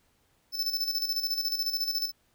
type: tone with tremolo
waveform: square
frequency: 5274 Hz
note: E8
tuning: in tune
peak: -26 dBFS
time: 0.52-2.12 s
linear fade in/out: 50 ms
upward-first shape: square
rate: 14 Hz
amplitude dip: 60%
effects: pink hiss -69 dBFS RMS until 2.34 s